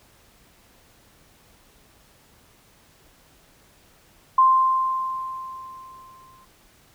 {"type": "tone with exponential decay", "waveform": "sine", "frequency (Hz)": 1046.5, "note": "C6", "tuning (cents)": 0, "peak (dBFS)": -11, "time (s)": [4.38, 6.45], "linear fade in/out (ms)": 5, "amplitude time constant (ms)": 450, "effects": ["pink hiss -56 dBFS RMS until 6.94 s"]}